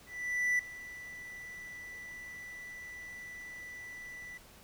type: tone with ADSR envelope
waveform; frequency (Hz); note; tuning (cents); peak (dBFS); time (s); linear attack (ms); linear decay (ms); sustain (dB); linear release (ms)
triangle; 1975.5; B6; 0; -24; 0.06-4.38; 530; 4; -18; 10
effects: pink hiss -57 dBFS RMS until 4.63 s